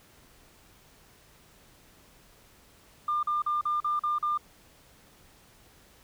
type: tone bursts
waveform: sine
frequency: 1200 Hz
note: D6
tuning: 37 cents sharp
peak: -24 dBFS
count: 7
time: 3.08-4.376 s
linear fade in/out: 5 ms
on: 150 ms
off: 41 ms
effects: tanh soft clip ceiling -20 dBFS + pink hiss -58 dBFS RMS until 6.03 s